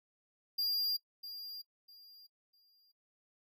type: tone with echo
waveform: square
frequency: 4797 Hz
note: D8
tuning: 36 cents sharp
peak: -31 dBFS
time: 0.58-0.97 s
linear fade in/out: 10 ms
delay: 650 ms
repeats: 3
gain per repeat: -12 dB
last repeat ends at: 2.92 s
effects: noise-tail reverb RT60 0.1 s tail -21 dB re dry